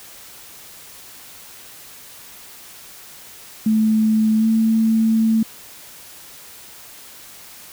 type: tone with pitch glide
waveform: sine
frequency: 218.2 to 222.7 Hz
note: A3 to A3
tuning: -14 to +21 cents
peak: -13 dBFS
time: 3.66-5.43 s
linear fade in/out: 5 ms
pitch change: +35 cents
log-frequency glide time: 4.38-4.45 s
effects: white hiss -41 dBFS RMS until 7.72 s